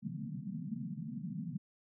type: band-pass noise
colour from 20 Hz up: white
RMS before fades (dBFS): -41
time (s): 0.02-1.58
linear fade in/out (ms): 20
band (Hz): 130 to 240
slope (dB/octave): 96
effects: none